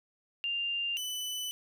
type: tone pair in turn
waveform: sine / sawtooth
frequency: 2794 / 2994 Hz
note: F7 / F#7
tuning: 0 / +20 cents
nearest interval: minor second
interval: 120 cents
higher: second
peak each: -30 / -31 dBFS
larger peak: first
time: 0.44-0.97 / 0.97-1.51 s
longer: second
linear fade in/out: 0 ms
effects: none